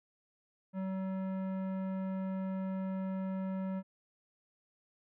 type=tone with tanh clipping; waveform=sine; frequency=189.9 Hz; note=F#3; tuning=45 cents sharp; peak=-36 dBFS; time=0.73-3.83 s; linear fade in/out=50 ms; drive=15 dB; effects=none